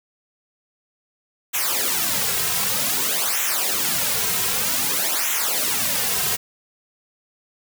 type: noise with flanger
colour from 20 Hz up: white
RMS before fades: -22 dBFS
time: 1.53-6.37 s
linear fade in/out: 20 ms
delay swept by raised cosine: 0.21 to 3.51 ms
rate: 0.53 Hz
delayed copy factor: -0.85
effects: none